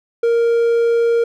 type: tone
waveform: triangle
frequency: 466.2 Hz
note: A#4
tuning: in tune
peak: -10 dBFS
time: 0.23-1.24 s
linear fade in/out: 5 ms
effects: none